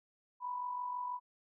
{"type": "tone with amplitude modulation", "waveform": "sine", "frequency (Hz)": 987.8, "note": "B5", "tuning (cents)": 0, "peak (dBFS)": -34, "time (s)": [0.4, 1.2], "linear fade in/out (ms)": 50, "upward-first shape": "sine", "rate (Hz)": 46.2, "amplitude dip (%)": 50, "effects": []}